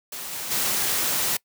white noise with level steps, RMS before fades -34 / -32 / -24 dBFS, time 0.12-1.37 s, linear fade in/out 5 ms, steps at 0.31 / 0.5 s, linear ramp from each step 20 ms, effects noise-tail reverb RT60 0.1 s tail -24 dB re dry + high-pass 100 Hz 12 dB/octave

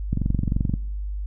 click train, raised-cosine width 5 ms, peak -10 dBFS, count 15, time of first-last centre 0.13-0.739 s, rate 23 Hz, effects noise-tail reverb RT60 0.8 s tail -23 dB re dry + added 50 Hz sine -26 dBFS peak until 1.26 s

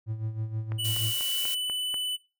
triangle tone with tremolo, 110 Hz, A2, in tune, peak -25 dBFS, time 0.06-1.15 s, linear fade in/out 50 ms, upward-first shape sine, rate 6.3 Hz, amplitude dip 65%
click train, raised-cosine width 0.5 ms, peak -25 dBFS, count 6, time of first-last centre 0.72-1.942 s, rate 4.09 Hz
square tone with pitch glide, 2960 to 2991 Hz, F#7 to F#7, 0 to +18 cents, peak -29 dBFS, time 0.78-2.17 s, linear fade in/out 20 ms, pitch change +18 cents, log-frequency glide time 1.06-1.64 s
blue noise, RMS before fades -34 dBFS, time 0.84-1.55 s, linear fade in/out 10 ms
effects noise-tail reverb RT60 0.3 s tail -20 dB re dry

